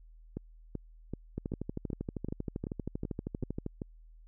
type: two click trains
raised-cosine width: 3 ms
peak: -23 / -22 dBFS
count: 10 / 30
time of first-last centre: 0.37-3.818 / 1.38-3.663 s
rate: 2.61 / 12.7 Hz
effects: added 40 Hz sine -52 dBFS peak until 4.27 s